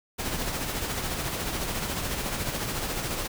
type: noise with tremolo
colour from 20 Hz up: pink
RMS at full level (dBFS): -29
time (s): 0.18-3.28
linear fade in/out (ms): 20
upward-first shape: sine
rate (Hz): 14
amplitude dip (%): 40
effects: none